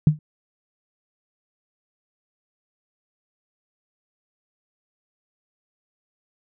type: tone with exponential decay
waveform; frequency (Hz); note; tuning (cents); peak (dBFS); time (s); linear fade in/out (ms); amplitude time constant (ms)
sine; 152.1; D#3; -39; -7; 0.07-0.19; 2; 26
effects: none